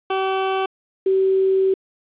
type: tone pair in turn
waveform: 20% pulse / sine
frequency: 382.7 / 382.7 Hz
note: G4 / G4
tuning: -42 / -42 cents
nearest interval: unison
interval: 0 cents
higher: neither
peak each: -14 dBFS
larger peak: neither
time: 0.1-0.66 / 1.06-1.74 s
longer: second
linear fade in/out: 5 ms
effects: resampled to 8000 Hz + 8-bit